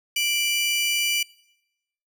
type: tone pair together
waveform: sawtooth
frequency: 2349 / 2953 Hz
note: D7 / F#7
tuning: 0 / -4 cents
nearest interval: major third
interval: 396 cents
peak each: -21 dBFS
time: 0.16-1.23 s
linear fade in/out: 5 ms
effects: noise-tail reverb RT60 0.9 s tail -23 dB re dry